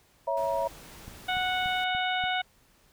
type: chord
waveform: sine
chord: A# diminished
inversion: first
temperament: equal with one note detuned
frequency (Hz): 554.4 / 659.3 / 949.2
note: C#5 / E5 / A#5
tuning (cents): 0 / 0 / +31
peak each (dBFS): -30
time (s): 0.27-0.68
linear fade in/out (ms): 10
type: noise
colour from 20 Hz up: pink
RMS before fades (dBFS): -48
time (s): 0.37-1.84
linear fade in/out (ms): 0
type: click train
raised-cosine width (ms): 5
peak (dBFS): -31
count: 5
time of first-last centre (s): 1.08-2.239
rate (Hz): 3.45
type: harmonic tone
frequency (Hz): 737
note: F#5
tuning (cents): -7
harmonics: 1 / 2 / 3 / 4 / 5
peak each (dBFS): -29 / -32 / -34 / -35 / -36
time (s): 1.28-2.42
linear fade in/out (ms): 10
effects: pink hiss -63 dBFS RMS until 2.92 s